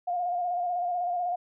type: tone with vibrato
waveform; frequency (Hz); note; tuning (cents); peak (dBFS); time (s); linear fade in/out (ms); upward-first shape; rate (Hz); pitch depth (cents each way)
sine; 709; F5; +26; -26; 0.07-1.36; 10; square; 16; 33
effects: none